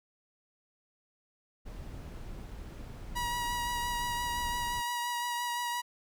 brown noise, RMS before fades -42 dBFS, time 1.65-4.82 s, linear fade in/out 20 ms
sawtooth tone with vibrato, 962 Hz, B5, 46 cents flat, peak -28 dBFS, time 3.15-5.82 s, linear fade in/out 20 ms, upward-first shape sine, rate 5.8 Hz, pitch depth 15 cents each way
effects none

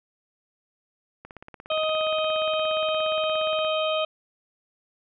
click train, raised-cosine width 0.5 ms, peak -26 dBFS, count 42, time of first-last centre 1.25-3.648 s, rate 17.1 Hz
harmonic tone, 626 Hz, D#5, 10 cents sharp, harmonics 1 / 2 / 4 / 5 / 6, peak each -24 / -30 / -33 / -31 / -37 dBFS, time 1.7-4.05 s, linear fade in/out 5 ms
effects none

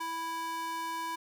square tone with high-pass filter, 329.6 Hz, E4, in tune, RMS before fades -36 dBFS, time 0-1.16 s, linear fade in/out 10 ms, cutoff 800 Hz, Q 3.7, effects none

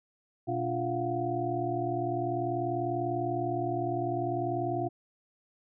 sine tone cluster, 122.6 / 289.9 / 350.4 / 689 / 729 Hz, B2 / D4 / F4 / F5 / F#5, -12 / -22 / +6 / -24 / -26 cents, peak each -35 / -37 / -33 / -34 / -36 dBFS, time 0.47-4.89 s, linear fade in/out 20 ms, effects none

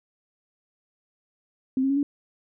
sine tone with pitch steps, 261.6 / 269.4 / 277.5 / 285.8 Hz, C4 / C#4 / C#4 / D4, 0 / -49 / +2 / -47 cents, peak -20 dBFS, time 1.77-2.03 s, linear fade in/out 2 ms, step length 65 ms, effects none

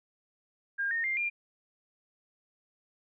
sine tone with pitch steps, 1610 / 1838.8 / 2100 / 2398 Hz, G6 / A#6 / C7 / D7, +46 / -24 / +6 / +36 cents, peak -28 dBFS, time 0.78-1.3 s, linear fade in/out 20 ms, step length 130 ms, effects none

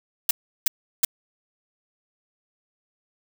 blue noise bursts, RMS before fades -18 dBFS, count 3, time 0.29-1.05 s, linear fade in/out 5 ms, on 20 ms, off 350 ms, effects none

